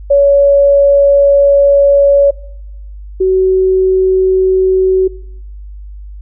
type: tone pair in turn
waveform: sine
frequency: 563 / 375.8 Hz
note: C#5 / F#4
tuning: +27 / +27 cents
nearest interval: perfect fifth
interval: 700 cents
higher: first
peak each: -4 / -7 dBFS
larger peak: first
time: 0.1-2.31 / 3.2-5.08 s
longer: first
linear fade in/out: 10 ms
effects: noise-tail reverb RT60 0.8 s tail -21 dB re dry + added 50 Hz sine -26 dBFS peak until 6.21 s